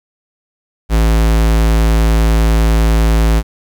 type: tone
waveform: square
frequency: 55 Hz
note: A1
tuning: in tune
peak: -9 dBFS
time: 0.89-3.43 s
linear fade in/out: 50 ms
effects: 8-bit